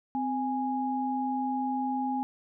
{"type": "tone pair together", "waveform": "sine", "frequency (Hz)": [258.7, 827.5], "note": ["C4", "G#5"], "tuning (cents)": [-19, -6], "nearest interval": "octave + minor sixth", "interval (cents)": 2013, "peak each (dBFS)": [-30, -30], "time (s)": [0.15, 2.23], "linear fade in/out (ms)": 0, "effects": []}